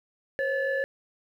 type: tone cluster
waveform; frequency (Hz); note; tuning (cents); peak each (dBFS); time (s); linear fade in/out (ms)
sine; 494.7 / 541 / 1730; B4 / C#5 / A6; +3 / -42 / -30; -35 / -26 / -28; 0.39-0.84; 0
effects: tanh soft clip ceiling -19 dBFS + 10-bit